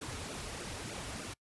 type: noise with flanger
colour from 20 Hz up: pink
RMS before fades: -42 dBFS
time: 0.01-1.34 s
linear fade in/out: 10 ms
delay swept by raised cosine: 0.94 to 6.04 ms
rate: 3.3 Hz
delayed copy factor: -0.95
effects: noise-tail reverb RT60 0.1 s tail -25 dB re dry + resampled to 24000 Hz